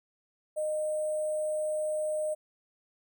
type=tone with sample-and-hold; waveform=sine; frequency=615 Hz; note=D#5; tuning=20 cents flat; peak=-28 dBFS; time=0.56-2.35 s; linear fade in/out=20 ms; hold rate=8820 Hz; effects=none